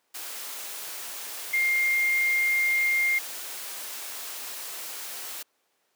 sine tone in noise, 2118 Hz, C7, 21 cents sharp, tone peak -21 dBFS, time 1.53-3.19 s, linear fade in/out 10 ms, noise white, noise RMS -37 dBFS, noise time 0.14-5.43 s, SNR +13 dB, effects pink hiss -71 dBFS RMS until 5.95 s + high-pass 400 Hz 12 dB/octave

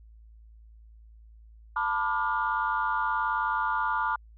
sine chord, B half-diminished seventh, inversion third, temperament just, 889 / 987.8 / 1185.3 / 1422.4 Hz, A5 / B5 / D6 / F6, +18 / 0 / +16 / +31 cents, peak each -30 dBFS, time 1.76-4.16 s, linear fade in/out 5 ms, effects tanh soft clip ceiling -16 dBFS + added 55 Hz sine -49 dBFS peak until 4.37 s

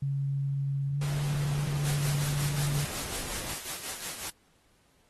sine tone with pitch glide, 138.59 to 144.06 Hz, C#3 to D3, 0 to -33 cents, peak -27 dBFS, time 0.02-2.85 s, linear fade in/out 5 ms, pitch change +67 cents, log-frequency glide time 0.89-1.02 s
pink noise, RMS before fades -40 dBFS, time 1.01-3.54 s, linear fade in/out 5 ms
white noise with tremolo, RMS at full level -35 dBFS, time 1.85-4.3 s, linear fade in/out 2 ms, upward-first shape sine, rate 5.5 Hz, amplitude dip 55%
effects pink hiss -67 dBFS RMS until 5.09 s + AAC 32 kbps

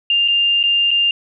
sine tone with dropouts, 2800 Hz, F7, 4 cents sharp, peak -12 dBFS, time 0.1-1.11 s, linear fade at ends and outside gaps 2 ms, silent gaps 0.279-0.283 / 0.63-0.637 / 0.908-0.913 s, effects none

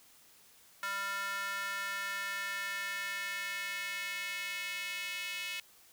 square tone with high-pass filter sweep, 197.9 Hz, G3, 17 cents sharp, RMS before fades -38 dBFS, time 0.83-5.6 s, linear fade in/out 0 ms, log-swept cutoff 1400 to 2500 Hz, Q 3.1, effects white hiss -61 dBFS RMS until 5.92 s

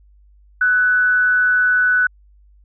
sine tone with frequency modulation, 1491 Hz, F#6, 13 cents sharp, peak -12 dBFS, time 0.61-2.07 s, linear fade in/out 5 ms, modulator 186 Hz, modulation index 0.25, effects added 50 Hz sine -47 dBFS peak until 2.64 s

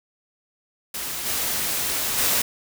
white noise with level steps, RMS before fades -30 / -25 / -21 dBFS, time 0.94-2.42 s, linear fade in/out 5 ms, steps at 1.25 / 2.17 s, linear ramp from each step 20 ms, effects none

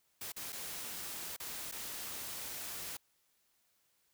white noise with dropouts, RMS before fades -43 dBFS, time 0.21-2.97 s, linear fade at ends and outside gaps 5 ms, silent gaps 0.321-0.363 / 0.523-0.527 / 1.365-1.4 / 1.715-1.722 s, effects white hiss -75 dBFS RMS until 4.13 s

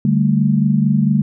sine chord, D suspended fourth, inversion none, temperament just, 146.83 / 195.78 / 220.2 Hz, D3 / G3 / A3, 0 / -2 / +2 cents, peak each -16 dBFS, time 0.05-1.22 s, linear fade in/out 2 ms, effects none

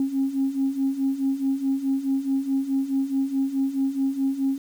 sine beating tone pair, 267.6 / 272.3 Hz, C4 / C#4, +39 / -31 cents, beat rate 4.7 Hz, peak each -26 / -22 dBFS, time 0-4.58 s, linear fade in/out 2 ms, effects tanh soft clip ceiling -15 dBFS + 8-bit

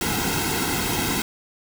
pink noise with comb filter, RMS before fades -24 dBFS, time 0.01-1.22 s, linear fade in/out 2 ms, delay 1.7 ms, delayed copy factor -0.8, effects none

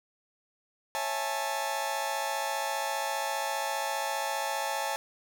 sawtooth chord, A major seventh, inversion first, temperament just, 550 / 660 / 825 / 880 Hz, C#5 / E5 / G#5 / A5, -14 / +2 / -12 / 0 cents, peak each -33 / -34 / -31 / -29 dBFS, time 0.95-4.96 s, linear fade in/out 0 ms, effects none

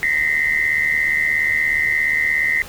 sine tone cluster, 1853 / 2002 / 2079 Hz, A#6 / B6 / C7, -11 / +23 / -12 cents, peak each -20 dBFS, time 0.03-2.62 s, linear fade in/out 0 ms, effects pink hiss -37 dBFS RMS until 2.68 s

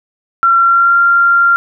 sine tone with pitch glide, 1363 to 1386 Hz, F6 to F6, -43 to -14 cents, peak -6 dBFS, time 0.43-1.56 s, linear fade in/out 0 ms, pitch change +29 cents, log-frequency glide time 0.57-0.98 s, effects none

